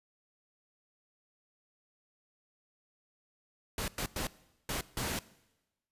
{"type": "noise bursts at uneven times", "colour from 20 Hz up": "pink", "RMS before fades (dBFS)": -35, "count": 5, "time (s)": [[3.78, 3.88], [3.98, 4.06], [4.16, 4.27], [4.69, 4.81], [4.97, 5.19]], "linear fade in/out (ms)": 2, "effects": ["noise-tail reverb RT60 1.0 s tail -20 dB re dry", "resampled to 32000 Hz"]}